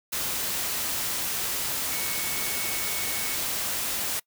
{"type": "tone in noise", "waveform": "sine", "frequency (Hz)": 2217, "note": "C#7", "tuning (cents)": 0, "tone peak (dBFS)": -37, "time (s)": [1.91, 3.36], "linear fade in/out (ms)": 10, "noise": "white", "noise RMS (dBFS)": -29, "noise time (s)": [0.12, 4.2], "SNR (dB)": -11, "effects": ["noise-tail reverb RT60 0.1 s tail -24 dB re dry"]}